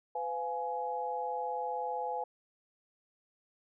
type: chord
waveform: sine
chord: F diminished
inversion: second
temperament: just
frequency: 502.9 / 698.5 / 838.1 Hz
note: Cb5 / F5 / Ab5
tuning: +31 / 0 / +16 cents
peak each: -38 / -40 / -35 dBFS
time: 0.15-2.24 s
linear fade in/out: 5 ms
effects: none